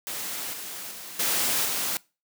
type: noise with level steps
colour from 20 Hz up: white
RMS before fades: -33 / -37 / -40 / -25 / -28 dBFS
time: 0.07-1.97 s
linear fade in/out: 0 ms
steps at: 0.53 / 0.91 / 1.19 / 1.65 s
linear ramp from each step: 5 ms
effects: noise-tail reverb RT60 0.3 s tail -23 dB re dry + high-pass 150 Hz 12 dB/octave